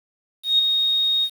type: tone with ADSR envelope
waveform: sine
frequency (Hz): 3729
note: A#7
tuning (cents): 0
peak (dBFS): -12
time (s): 0.43-1.3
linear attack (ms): 160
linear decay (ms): 6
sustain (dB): -5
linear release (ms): 66
effects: 7-bit